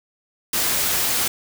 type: noise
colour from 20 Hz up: white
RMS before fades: -21 dBFS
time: 0.53-1.28 s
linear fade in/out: 5 ms
effects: none